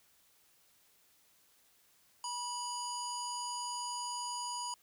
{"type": "harmonic tone with a mistuned harmonic", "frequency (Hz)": 970, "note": "B5", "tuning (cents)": -31, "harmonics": [1, 3, 5, 7, 9, 10], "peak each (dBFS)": [-39, -48, -44, -44, -53, -50], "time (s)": [2.24, 4.74], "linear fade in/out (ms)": 2, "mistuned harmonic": 3, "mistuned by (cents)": 28, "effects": ["white hiss -68 dBFS RMS until 4.82 s"]}